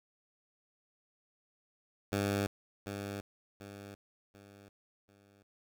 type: tone with echo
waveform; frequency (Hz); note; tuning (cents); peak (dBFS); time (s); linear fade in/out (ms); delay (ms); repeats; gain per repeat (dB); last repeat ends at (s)
10% pulse; 100.2; G2; +38; -22; 2.12-2.47; 5; 740; 4; -8; 5.43
effects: none